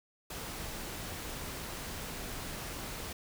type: noise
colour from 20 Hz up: pink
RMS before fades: -41 dBFS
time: 0.3-3.13 s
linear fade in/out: 5 ms
effects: none